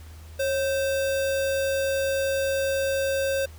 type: tone with sample-and-hold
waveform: sine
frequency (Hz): 545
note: C#5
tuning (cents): -29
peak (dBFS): -22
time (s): 0.39-3.46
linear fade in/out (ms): 10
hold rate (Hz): 2100
effects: added 79 Hz sine -41 dBFS peak until 3.58 s + pink hiss -52 dBFS RMS until 3.58 s